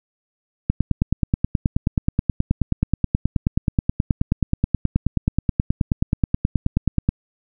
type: click train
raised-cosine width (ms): 5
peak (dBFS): -4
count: 61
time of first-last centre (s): 0.7-7.09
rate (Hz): 9.39
effects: none